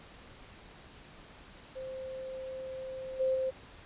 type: tone with level steps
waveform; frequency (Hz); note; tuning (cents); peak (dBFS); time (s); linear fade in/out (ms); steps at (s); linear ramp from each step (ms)
sine; 523.3; C5; 0; -38 / -26 / -29; 1.75-3.51; 20; 3.19 / 3.34; 20
effects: pink hiss -53 dBFS RMS until 3.85 s + resampled to 8000 Hz